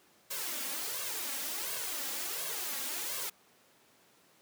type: noise with flanger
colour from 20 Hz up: white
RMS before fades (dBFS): -37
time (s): 0.3-3.3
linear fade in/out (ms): 10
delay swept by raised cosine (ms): 1.8 to 3.7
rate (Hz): 1.4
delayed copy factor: +0.8
effects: pink hiss -64 dBFS RMS until 4.41 s + high-pass 200 Hz 12 dB/octave